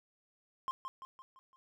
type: tone with echo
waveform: triangle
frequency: 1058 Hz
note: C6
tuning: 19 cents sharp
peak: -31 dBFS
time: 0.68-0.71 s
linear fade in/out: 0 ms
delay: 170 ms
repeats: 5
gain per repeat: -6 dB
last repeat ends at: 1.56 s
effects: none